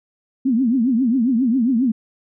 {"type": "tone with vibrato", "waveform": "sine", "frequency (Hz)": 245.3, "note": "B3", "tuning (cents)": -12, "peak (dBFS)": -14, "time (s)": [0.45, 1.92], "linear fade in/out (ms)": 10, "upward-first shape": "triangle", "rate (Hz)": 7.4, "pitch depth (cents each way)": 230, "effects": []}